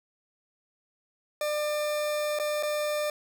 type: tone with dropouts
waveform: 40% pulse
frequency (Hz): 598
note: D5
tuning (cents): +31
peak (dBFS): -26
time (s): 1.41-3.1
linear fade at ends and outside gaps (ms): 2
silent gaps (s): 2.389-2.397 / 2.627-2.632
effects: none